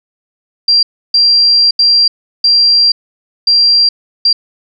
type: tone bursts at uneven times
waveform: sine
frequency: 4741 Hz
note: D8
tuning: 16 cents sharp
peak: -5 dBFS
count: 6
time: 0.68-0.83 / 1.14-1.71 / 1.79-2.08 / 2.44-2.92 / 3.47-3.89 / 4.25-4.33 s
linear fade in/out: 5 ms
effects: none